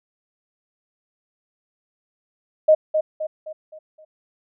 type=tone with echo; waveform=sine; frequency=622.3 Hz; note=D#5; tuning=in tune; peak=-9 dBFS; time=2.68-2.75 s; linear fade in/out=10 ms; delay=260 ms; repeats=5; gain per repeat=-7 dB; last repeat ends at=4.05 s; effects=none